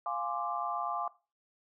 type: chord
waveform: sine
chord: D half-diminished seventh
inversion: first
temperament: equal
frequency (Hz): 698.5 / 830.6 / 1046.5 / 1174.7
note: F5 / Ab5 / C6 / D6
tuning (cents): 0 / 0 / 0 / 0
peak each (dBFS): -37 / -38 / -39 / -36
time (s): 0.06-1.08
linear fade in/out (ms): 2
effects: noise-tail reverb RT60 0.3 s tail -18 dB re dry